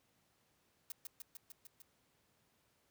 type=noise with echo; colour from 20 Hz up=blue; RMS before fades=-44 dBFS; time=0.9-0.92 s; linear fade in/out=2 ms; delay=150 ms; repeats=6; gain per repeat=-2 dB; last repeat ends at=1.82 s; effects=pink hiss -75 dBFS RMS until 2.9 s + high-pass 80 Hz 12 dB/octave